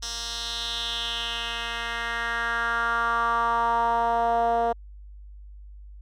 10% pulse tone with band-pass filter sweep, 233.1 Hz, A#3, in tune, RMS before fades -26 dBFS, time 0.02-4.73 s, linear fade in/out 10 ms, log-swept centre 5200 to 610 Hz, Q 3.3, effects added 50 Hz sine -41 dBFS peak until 6.01 s

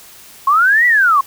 sine linear two-way sweep, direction up then down, 1058 to 1982 to 1058 Hz, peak -8 dBFS, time 0.47-1.21 s, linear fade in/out 5 ms, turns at 0.86 s, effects white hiss -40 dBFS RMS until 1.26 s

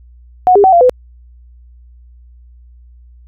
sine tone with pitch steps, 732 / 405 / 760 / 688 / 502 Hz, F#5 / G#4 / F#5 / F5 / B4, -19 / -43 / +46 / -26 / +28 cents, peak -4 dBFS, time 0.47-0.895 s, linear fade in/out 0 ms, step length 85 ms, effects added 60 Hz sine -38 dBFS peak until 3.27 s

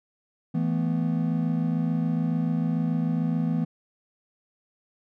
triangle chord, E suspended fourth, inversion none, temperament equal, 164.81 / 220 / 246.9 Hz, E3 / A3 / B3, 0 / 0 / 0 cents, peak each -23 / -28 / -26 dBFS, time 0.54-3.65 s, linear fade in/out 10 ms, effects none

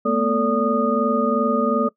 sine tone cluster, 221 / 243.7 / 443.1 / 577 / 1231 Hz, A3 / B3 / A4 / D5 / D#6, +8 / -23 / +12 / -31 / -19 cents, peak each -23 dBFS, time 0.05-1.89 s, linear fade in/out 10 ms, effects noise-tail reverb RT60 0.1 s tail -20 dB re dry

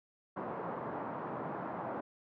white band-pass noise, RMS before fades -40 dBFS, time 0.36-2.01 s, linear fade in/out 10 ms, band 130 to 1100 Hz, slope 24 dB/octave, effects none

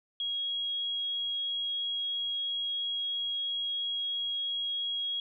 sine tone, 3299 Hz, G#7, 12 cents flat, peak -30 dBFS, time 0.2-5.2 s, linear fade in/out 2 ms, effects none

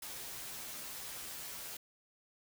white noise with comb filter, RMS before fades -45 dBFS, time 0.02-1.77 s, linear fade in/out 5 ms, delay 11 ms, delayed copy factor -0.7, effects none

